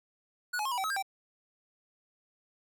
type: tone with pitch steps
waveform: square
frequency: 1463 / 846 / 1071 / 972 / 768 / 1284 / 1601 / 777 Hz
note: F#6 / G#5 / C6 / B5 / G5 / E6 / G6 / G5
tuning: -20 / +32 / +40 / -28 / -36 / -46 / +36 / -16 cents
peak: -31 dBFS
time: 0.53-1.026 s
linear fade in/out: 10 ms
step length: 62 ms
effects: none